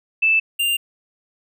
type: tone pair in turn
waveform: sine / square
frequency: 2637 / 2793 Hz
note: E7 / F7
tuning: 0 / -1 cents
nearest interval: minor second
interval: 99 cents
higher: second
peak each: -13 / -18 dBFS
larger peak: first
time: 0.22-0.4 / 0.59-0.77 s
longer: neither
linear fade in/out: 10 ms
effects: none